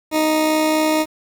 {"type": "tone with amplitude modulation", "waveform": "20% pulse", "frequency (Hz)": 311.1, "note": "D#4", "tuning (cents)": 0, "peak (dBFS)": -9, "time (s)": [0.11, 1.06], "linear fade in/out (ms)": 50, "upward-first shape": "sine", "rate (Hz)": 64.1, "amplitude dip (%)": 25, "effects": ["7-bit"]}